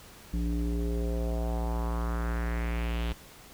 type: tone with low-pass filter sweep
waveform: square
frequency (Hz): 58.1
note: A#1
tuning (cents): -5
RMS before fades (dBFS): -30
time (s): 0.33-3.13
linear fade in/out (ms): 10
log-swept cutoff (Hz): 240 to 3400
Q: 2.8
effects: pink hiss -51 dBFS RMS until 3.53 s